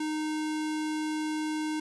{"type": "tone", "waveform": "square", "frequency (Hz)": 308.5, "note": "D#4", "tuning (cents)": -15, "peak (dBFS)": -30, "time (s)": [0, 1.8], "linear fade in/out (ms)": 5, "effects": ["resampled to 24000 Hz", "10-bit"]}